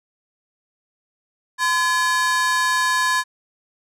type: ring-modulated tone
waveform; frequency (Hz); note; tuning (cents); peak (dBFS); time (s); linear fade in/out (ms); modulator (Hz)
45% pulse; 1362; F6; -44; -14; 1.58-3.24; 50; 340
effects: low-pass 11000 Hz 12 dB/octave